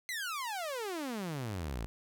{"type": "exponential sweep", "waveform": "sawtooth", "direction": "down", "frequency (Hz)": [2093, 50.2], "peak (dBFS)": -32, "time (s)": [0.09, 1.86], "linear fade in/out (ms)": 0, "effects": []}